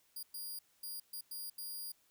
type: tone bursts at uneven times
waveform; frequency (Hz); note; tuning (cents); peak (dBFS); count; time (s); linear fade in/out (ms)
5% pulse; 4825; D8; +46; -35; 6; 0.16-0.23 / 0.34-0.59 / 0.83-1 / 1.13-1.21 / 1.31-1.5 / 1.58-1.92; 5
effects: white hiss -72 dBFS RMS until 2.1 s